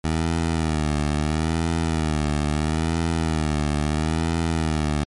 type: tone with vibrato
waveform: 15% pulse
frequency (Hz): 78.3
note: D#2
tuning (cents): +11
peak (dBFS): -14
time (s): 0.04-5.04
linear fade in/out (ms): 5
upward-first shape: sine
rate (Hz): 0.75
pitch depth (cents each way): 95
effects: MP3 48 kbps